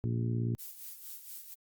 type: harmonic tone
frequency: 58.27 Hz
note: A#1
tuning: in tune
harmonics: 2 / 3 / 4 / 5 / 6 / 7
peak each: -30 / -41 / -38 / -44 / -43 / -47 dBFS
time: 0.04-0.55 s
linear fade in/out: 0 ms
type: noise with tremolo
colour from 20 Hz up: violet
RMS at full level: -43 dBFS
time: 0.58-1.55 s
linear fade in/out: 20 ms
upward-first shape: sine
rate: 4.3 Hz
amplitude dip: 60%
effects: Opus 48 kbps